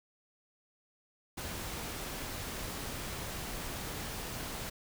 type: noise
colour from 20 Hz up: pink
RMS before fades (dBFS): -40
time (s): 1.37-4.7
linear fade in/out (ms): 10
effects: none